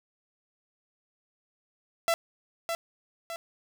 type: tone with echo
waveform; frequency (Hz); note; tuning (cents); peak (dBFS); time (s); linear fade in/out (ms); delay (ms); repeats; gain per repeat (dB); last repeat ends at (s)
sawtooth; 670; E5; +28; -19; 2.08-2.14; 0; 610; 2; -6; 3.36
effects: none